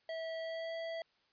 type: tone with pitch glide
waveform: square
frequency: 651 to 658.9 Hz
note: E5 to E5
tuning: -22 to -1 cents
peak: -39 dBFS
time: 0.09-1.02 s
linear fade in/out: 2 ms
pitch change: +21 cents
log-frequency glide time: 0.41-0.75 s
effects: white hiss -73 dBFS RMS until 1.32 s + resampled to 11025 Hz